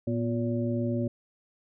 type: tone cluster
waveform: sine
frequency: 115.1 / 241.9 / 354.9 / 571 Hz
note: A#2 / B3 / F4 / D5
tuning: -22 / -36 / +28 / -49 cents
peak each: -30 / -29 / -34 / -35 dBFS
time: 0.07-1.08 s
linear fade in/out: 5 ms
effects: none